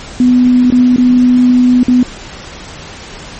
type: tone with dropouts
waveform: sine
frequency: 249 Hz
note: B3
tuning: 14 cents sharp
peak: -4 dBFS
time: 0.2-2.03 s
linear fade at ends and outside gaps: 2 ms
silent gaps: 0.703-0.723 / 0.962-0.981 / 1.832-1.882 s
effects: pink hiss -29 dBFS RMS until 3.39 s + MP3 32 kbps